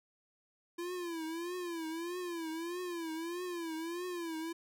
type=tone with vibrato; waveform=square; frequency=339.6 Hz; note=F4; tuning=48 cents flat; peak=-38 dBFS; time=0.78-4.53 s; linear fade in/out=10 ms; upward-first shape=triangle; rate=1.6 Hz; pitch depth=130 cents each way; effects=none